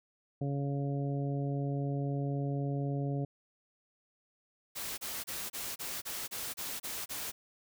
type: harmonic tone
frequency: 140.3 Hz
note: C#3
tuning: 21 cents sharp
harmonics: 1 / 2 / 3 / 4 / 5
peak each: -32 / -38 / -42 / -44 / -46 dBFS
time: 0.41-3.25 s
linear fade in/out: 5 ms
type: noise bursts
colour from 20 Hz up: white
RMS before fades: -39 dBFS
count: 10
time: 4.75-7.32 s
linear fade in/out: 20 ms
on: 230 ms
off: 30 ms
effects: none